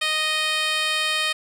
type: tone with band-pass filter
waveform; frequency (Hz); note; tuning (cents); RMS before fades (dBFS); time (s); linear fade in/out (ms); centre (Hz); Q
10% pulse; 621; D#5; -3; -23; 0.01-1.33; 10; 3800; 0.66
effects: none